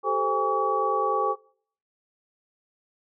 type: tone cluster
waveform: sine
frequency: 386.9 / 436.3 / 520 / 812 / 1136 Hz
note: G4 / A4 / C5 / G#5 / C#6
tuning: -23 / -15 / -11 / -39 / +42 cents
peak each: -31 / -28 / -31 / -28 / -25 dBFS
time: 0.03-1.36 s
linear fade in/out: 50 ms
effects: noise-tail reverb RT60 0.6 s tail -25 dB re dry